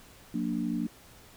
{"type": "chord", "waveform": "sine", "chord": "Gb augmented", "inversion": "none", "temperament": "equal with one note detuned", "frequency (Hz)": [180.98, 233.1, 293.7], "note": ["Gb3", "Bb3", "D4"], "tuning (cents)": [-38, 0, 0], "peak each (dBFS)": [-34, -31, -33], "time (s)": [0.34, 0.87], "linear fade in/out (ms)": 5, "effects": ["pink hiss -54 dBFS RMS until 1.36 s"]}